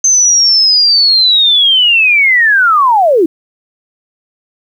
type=linear sweep; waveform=sine; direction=down; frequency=6272 to 298.6 Hz; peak=-5 dBFS; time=0.04-3.26 s; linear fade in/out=5 ms; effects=7-bit